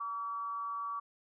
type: tone with frequency modulation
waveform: sine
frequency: 1143 Hz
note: D6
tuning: 47 cents flat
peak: -35 dBFS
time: 0-1 s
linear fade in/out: 10 ms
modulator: 211 Hz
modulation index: 0.33
effects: none